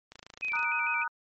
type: click train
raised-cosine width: 0.2 ms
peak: -28 dBFS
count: 15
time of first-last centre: 0.12-0.629 s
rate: 27.5 Hz
type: tone with vibrato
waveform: sine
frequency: 2425 Hz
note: D#7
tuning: 45 cents flat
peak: -29 dBFS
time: 0.42-1.04 s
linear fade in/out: 10 ms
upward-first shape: square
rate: 6.7 Hz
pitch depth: 64 cents each way
type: chord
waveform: sine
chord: D# minor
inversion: second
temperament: equal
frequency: 932.3 / 1244.5 / 1480 Hz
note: A#5 / D#6 / F#6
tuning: 0 / 0 / 0 cents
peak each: -34 / -35 / -32 dBFS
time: 0.53-1.08 s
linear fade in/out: 5 ms
effects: MP3 32 kbps